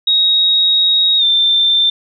sine tone with pitch glide, 3779 to 3571 Hz, A#7 to A7, +23 to +25 cents, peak -9 dBFS, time 0.07-1.9 s, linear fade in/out 5 ms, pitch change -98 cents, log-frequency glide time 1.18-1.24 s, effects none

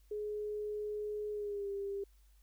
sine tone with pitch glide, 420 to 398.5 Hz, G#4 to G4, +19 to +28 cents, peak -36 dBFS, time 0.11-2.04 s, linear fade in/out 5 ms, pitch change -91 cents, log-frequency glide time 1.32-1.69 s, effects added 50 Hz sine -61 dBFS peak until 2.42 s + white hiss -74 dBFS RMS until 2.42 s

